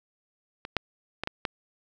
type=clicks; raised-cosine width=0.3 ms; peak=-20 / -8 / -14 / -13 / -11 dBFS; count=5; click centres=0.651 / 0.767 / 1.236 / 1.274 / 1.452 s; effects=none